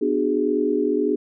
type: chord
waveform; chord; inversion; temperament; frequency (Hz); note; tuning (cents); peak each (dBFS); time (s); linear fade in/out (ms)
sine; G# half-diminished seventh; first; just; 249.2 / 299 / 373.8 / 415.3; B3 / D4 / F#4 / G#4; +16 / +31 / +18 / 0; -26 / -23 / -25 / -22; 0.01-1.16; 10
effects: none